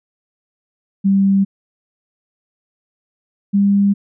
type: tone pair in turn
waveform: sine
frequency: 195.8 / 200.1 Hz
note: G3 / G3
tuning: -2 / +36 cents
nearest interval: unison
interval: 38 cents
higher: second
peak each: -10 dBFS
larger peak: neither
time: 1.04-1.45 / 3.53-3.94 s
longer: neither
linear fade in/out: 20 ms
effects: none